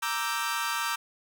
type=chord; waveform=sawtooth; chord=E half-diminished seventh; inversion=second; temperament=equal; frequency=932.3 / 1174.7 / 1318.5 / 1568 Hz; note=Bb5 / D6 / E6 / G6; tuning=0 / 0 / 0 / 0 cents; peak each=-30 dBFS; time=0.02-0.96 s; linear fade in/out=10 ms; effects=none